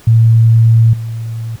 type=tone with level steps; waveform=sine; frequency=113.7 Hz; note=A#2; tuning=43 cents flat; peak=-4 / -18 dBFS; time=0.07-1.56 s; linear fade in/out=5 ms; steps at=0.93 s; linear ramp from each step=5 ms; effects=pink hiss -42 dBFS RMS until 1.6 s